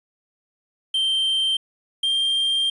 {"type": "tone pair in turn", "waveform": "triangle", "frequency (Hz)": [3136, 3183], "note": ["G7", "G7"], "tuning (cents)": [0, 26], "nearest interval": "unison", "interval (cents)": 26, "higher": "second", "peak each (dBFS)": -17, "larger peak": "neither", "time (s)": [[0.94, 1.57], [2.03, 2.7]], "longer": "second", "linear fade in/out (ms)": 5, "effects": ["resampled to 24000 Hz", "9-bit"]}